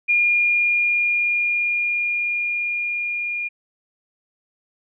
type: tone with level ramp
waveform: sine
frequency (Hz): 2419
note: D#7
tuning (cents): -49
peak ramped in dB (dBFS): -14 to -23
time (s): 0.08-3.49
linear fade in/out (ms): 20
effects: none